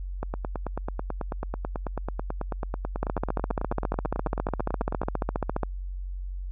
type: two click trains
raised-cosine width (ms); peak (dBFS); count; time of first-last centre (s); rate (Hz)
1; -12 / -16; 39 / 45; 3.03-5.633 / 0.23-5.033; 14.6 / 9.16
effects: added 46 Hz sine -31 dBFS peak until 6.51 s